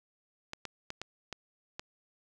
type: clicks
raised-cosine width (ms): 0.2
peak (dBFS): -21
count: 6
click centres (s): 0.534 / 0.653 / 0.904 / 1.016 / 1.327 / 1.795
effects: none